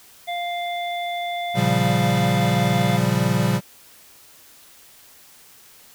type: harmonic tone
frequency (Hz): 698.5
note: F5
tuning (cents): 0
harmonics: 1 / 3 / 5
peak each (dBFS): -25 / -32 / -34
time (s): 0.27-2.98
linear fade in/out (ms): 20
type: chord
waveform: square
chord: G half-diminished seventh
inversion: first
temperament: equal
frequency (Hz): 116.54 / 138.59 / 174.61 / 196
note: Bb2 / Db3 / F3 / G3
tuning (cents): 0 / 0 / 0 / 0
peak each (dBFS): -24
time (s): 1.54-3.61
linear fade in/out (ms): 50
effects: white hiss -49 dBFS RMS until 5.94 s